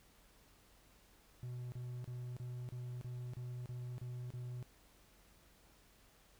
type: tone bursts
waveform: triangle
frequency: 123.47 Hz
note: B2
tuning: in tune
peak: -40 dBFS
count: 10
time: 1.43-4.627 s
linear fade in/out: 0 ms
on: 290 ms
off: 33 ms
effects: added 47 Hz sine -70 dBFS peak until 6.39 s + pink hiss -67 dBFS RMS until 6.39 s